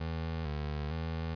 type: tone with vibrato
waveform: 25% pulse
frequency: 77.78 Hz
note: D#2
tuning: in tune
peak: -30 dBFS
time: 0-1.35 s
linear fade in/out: 10 ms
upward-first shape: square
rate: 1.1 Hz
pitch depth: 77 cents each way
effects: resampled to 11025 Hz